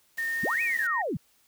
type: noise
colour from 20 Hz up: white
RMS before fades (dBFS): -45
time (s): 0.17-0.87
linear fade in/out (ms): 5
type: tone with pitch glide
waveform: sine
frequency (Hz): 1830 to 1858.8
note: A#6 to A#6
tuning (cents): -32 to -5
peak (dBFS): -27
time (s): 0.18-1.02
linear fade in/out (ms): 5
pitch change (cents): +27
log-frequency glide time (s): 0.3-0.66
type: linear two-way sweep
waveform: sine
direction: up then down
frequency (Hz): 104.2 to 2563 to 104.2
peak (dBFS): -27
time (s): 0.43-1.17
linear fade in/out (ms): 5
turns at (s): 0.62
effects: white hiss -65 dBFS RMS until 1.47 s